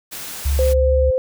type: noise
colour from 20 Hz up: white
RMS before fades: -31 dBFS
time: 0.11-0.74 s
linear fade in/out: 20 ms
type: tone with vibrato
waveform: sine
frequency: 69.4 Hz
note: C#2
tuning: 3 cents sharp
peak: -15 dBFS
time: 0.45-1.11 s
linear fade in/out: 10 ms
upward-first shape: sine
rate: 2.3 Hz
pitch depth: 12 cents each way
type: tone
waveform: sine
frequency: 517 Hz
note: C5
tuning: 21 cents flat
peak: -15 dBFS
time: 0.59-1.18 s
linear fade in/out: 0 ms
effects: none